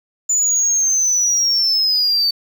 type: linear sweep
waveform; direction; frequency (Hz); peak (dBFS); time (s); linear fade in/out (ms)
sine; down; 7040 to 4537; -11; 0.29-2.31; 10
effects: tanh soft clip ceiling -12 dBFS + 7-bit